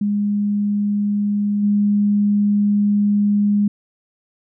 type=tone with level steps; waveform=sine; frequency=205.3 Hz; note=G#3; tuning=20 cents flat; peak=-16 / -13 dBFS; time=0.01-3.68 s; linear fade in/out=5 ms; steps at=1.62 s; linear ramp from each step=20 ms; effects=none